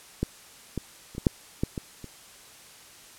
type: clicks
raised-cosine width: 3 ms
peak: -12 / -16 / -30 / -19 / -6 / -11 / -18 / -26 dBFS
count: 8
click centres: 0.23 / 0.777 / 1.15 / 1.181 / 1.268 / 1.635 / 1.778 / 2.043 s
effects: white hiss -50 dBFS RMS until 3.18 s + low-pass 11000 Hz 12 dB/octave